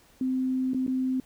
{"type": "tone with dropouts", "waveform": "sine", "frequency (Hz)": 259, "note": "C4", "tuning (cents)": -17, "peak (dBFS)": -24, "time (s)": [0.21, 1.2], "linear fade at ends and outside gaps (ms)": 2, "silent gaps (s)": [[0.735, 0.745], [0.866, 0.878]], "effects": ["pink hiss -59 dBFS RMS until 1.25 s"]}